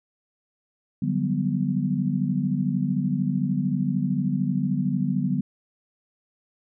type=chord; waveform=sine; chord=G major seventh; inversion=second; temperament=equal with one note detuned; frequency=146.83 / 182.77 / 196 / 246.9 Hz; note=D3 / F#3 / G3 / B3; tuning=0 / -21 / 0 / 0 cents; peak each=-27 dBFS; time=1.02-5.41 s; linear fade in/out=5 ms; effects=none